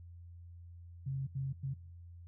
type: tone bursts at uneven times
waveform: sine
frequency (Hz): 135.1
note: C#3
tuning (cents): -44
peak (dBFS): -34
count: 3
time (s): 1.06-1.27 / 1.35-1.53 / 1.63-1.74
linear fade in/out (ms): 10
effects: noise-tail reverb RT60 0.8 s tail -22 dB re dry + added 86 Hz sine -49 dBFS peak until 2.27 s